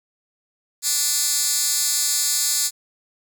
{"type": "tone with high-pass filter", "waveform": "10% pulse", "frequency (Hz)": 293.7, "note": "D4", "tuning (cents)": 0, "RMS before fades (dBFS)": -21, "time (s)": [0.82, 2.71], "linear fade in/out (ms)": 50, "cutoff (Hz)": 6400, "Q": 1.5, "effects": []}